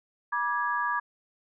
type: chord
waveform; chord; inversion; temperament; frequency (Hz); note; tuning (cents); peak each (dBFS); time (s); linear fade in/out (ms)
sine; G# diminished; first; equal with one note detuned; 967.4 / 1174.7 / 1661.2; B5 / D6 / G#6; -36 / 0 / 0; -30; 0.32-1; 10
effects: none